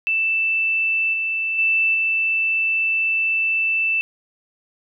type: tone with level steps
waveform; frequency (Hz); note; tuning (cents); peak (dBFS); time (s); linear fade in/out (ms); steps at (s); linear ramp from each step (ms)
sine; 2652; E7; +10; -17 / -20 / -15 / -17; 0.07-4.01; 0; 1.13 / 1.58 / 1.94; 10
effects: none